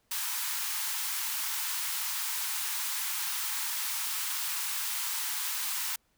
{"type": "high-pass noise", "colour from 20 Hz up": "white", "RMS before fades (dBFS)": -33, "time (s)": [0.11, 5.96], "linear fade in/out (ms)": 5, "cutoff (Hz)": 820, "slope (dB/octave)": 96, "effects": ["pink hiss -72 dBFS RMS until 6.17 s"]}